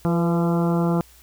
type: harmonic tone with a mistuned harmonic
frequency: 170.5 Hz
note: F3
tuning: 41 cents flat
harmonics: 1 / 2 / 3 / 4 / 5 / 6 / 7 / 8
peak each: -19 / -25 / -29 / -31 / -33 / -35 / -36 / -37 dBFS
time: 0.05-1.01 s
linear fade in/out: 0 ms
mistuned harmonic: 3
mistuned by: -37 cents
effects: added 60 Hz sine -52 dBFS peak until 1.22 s + white hiss -52 dBFS RMS until 1.22 s